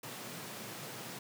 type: high-pass noise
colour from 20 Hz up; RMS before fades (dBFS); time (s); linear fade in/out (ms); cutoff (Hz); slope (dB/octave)
pink; -45; 0.03-1.19; 5; 110; 96
effects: none